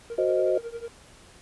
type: tone with tremolo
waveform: triangle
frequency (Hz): 466.2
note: A#4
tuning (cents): 0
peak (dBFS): -28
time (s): 0.1-0.88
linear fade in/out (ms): 0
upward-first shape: triangle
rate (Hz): 11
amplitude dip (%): 95
type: chord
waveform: sine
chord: C diminished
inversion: second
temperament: equal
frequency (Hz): 370 / 523.3 / 622.3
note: Gb4 / C5 / Eb5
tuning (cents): 0 / 0 / 0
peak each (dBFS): -25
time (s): 0.18-0.58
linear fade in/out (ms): 5
effects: pink hiss -52 dBFS RMS until 1.41 s + resampled to 24000 Hz